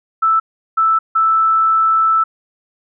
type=tone bursts at uneven times; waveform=sine; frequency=1318.5 Hz; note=E6; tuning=in tune; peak=-10 dBFS; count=3; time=0.22-0.4 / 0.77-0.99 / 1.15-2.24 s; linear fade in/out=10 ms; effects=none